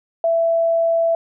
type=tone; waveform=sine; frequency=665 Hz; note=E5; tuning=15 cents sharp; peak=-14 dBFS; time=0.24-1.15 s; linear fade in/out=2 ms; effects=none